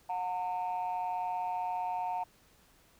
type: ring-modulated tone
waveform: triangle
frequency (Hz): 92.5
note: F#2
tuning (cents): 0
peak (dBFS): -25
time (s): 0.09-2.24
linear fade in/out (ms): 10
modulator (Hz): 818
effects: tanh soft clip ceiling -27 dBFS + pink hiss -64 dBFS RMS until 2.99 s